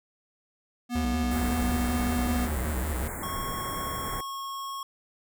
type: tone with pitch glide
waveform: square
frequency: 242.7 to 244.2 Hz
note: B3 to B3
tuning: -30 to -19 cents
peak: -28 dBFS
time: 0.89-2.49 s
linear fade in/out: 50 ms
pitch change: +11 cents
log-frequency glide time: 1.05-1.89 s
type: tone with vibrato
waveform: square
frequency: 69.3 Hz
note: C#2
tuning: in tune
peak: -29 dBFS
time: 0.95-3.08 s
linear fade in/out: 5 ms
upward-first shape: square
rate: 5.3 Hz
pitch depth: 170 cents each way
type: band-stop noise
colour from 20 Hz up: pink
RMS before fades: -35 dBFS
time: 1.31-4.21 s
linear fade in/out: 5 ms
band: 2200 to 7100 Hz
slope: 96 dB/octave
type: tone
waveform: square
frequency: 1093 Hz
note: C#6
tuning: 25 cents flat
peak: -34 dBFS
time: 3.23-4.83 s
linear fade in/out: 2 ms
effects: none